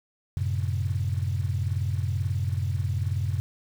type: chord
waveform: sine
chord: F# diminished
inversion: none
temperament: just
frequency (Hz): 92.5 / 111 / 133.2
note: F#2 / A2 / C3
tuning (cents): 0 / +16 / +31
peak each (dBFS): -26 / -30 / -30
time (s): 0.37-3.4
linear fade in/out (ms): 0
effects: tanh soft clip ceiling -15 dBFS + 8-bit